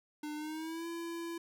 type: tone with pitch glide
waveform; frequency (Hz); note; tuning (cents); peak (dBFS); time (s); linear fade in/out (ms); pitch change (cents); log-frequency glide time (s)
square; 300 to 336.7; D4 to E4; +37 to +37; -39; 0.23-1.38; 5; +200; 0.35-0.87
effects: none